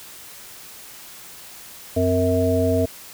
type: harmonic tone with a mistuned harmonic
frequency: 92.5 Hz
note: F#2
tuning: in tune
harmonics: 1 / 3 / 5 / 7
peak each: -22 / -22 / -22 / -22 dBFS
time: 1.96-2.86 s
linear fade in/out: 10 ms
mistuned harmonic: 3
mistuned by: -110 cents
effects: white hiss -41 dBFS RMS until 3.13 s